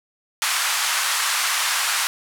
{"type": "band-pass noise", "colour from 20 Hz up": "pink", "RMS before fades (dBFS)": -22, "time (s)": [0.42, 2.07], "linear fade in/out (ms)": 0, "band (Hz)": [1000, 12000], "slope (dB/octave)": 24, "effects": []}